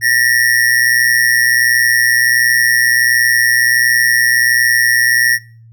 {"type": "ring-modulated tone", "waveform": "square", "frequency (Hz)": 1854, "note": "A#6", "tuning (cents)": -10, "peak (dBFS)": -7, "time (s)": [0.01, 5.39], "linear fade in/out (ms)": 50, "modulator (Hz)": 60.7, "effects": ["noise-tail reverb RT60 0.4 s tail -24 dB re dry", "added 114 Hz sine -38 dBFS peak until 5.72 s"]}